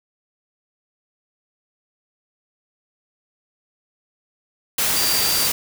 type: tone in noise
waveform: sine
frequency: 4699 Hz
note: D8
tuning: in tune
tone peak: -23 dBFS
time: 4.96-5.47 s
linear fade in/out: 5 ms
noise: white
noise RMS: -20 dBFS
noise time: 4.78-5.52 s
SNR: -6 dB
effects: none